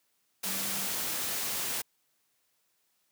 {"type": "tone in noise", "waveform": "sine", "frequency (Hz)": 194.3, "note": "G3", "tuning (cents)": -15, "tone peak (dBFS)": -43, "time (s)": [0.45, 0.87], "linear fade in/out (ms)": 10, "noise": "white", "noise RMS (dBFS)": -33, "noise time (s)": [0.43, 1.82], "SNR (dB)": -13, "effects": ["white hiss -74 dBFS RMS until 3.11 s", "high-pass 100 Hz 12 dB/octave"]}